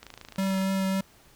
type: click train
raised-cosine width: 0.2 ms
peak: -25 dBFS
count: 17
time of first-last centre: 0.03-0.616 s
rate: 27.3 Hz
type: tone with vibrato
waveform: square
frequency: 192 Hz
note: G3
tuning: 36 cents flat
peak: -25 dBFS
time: 0.38-1.01 s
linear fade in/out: 5 ms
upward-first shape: triangle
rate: 3.6 Hz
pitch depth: 13 cents each way
effects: pink hiss -57 dBFS RMS until 1.35 s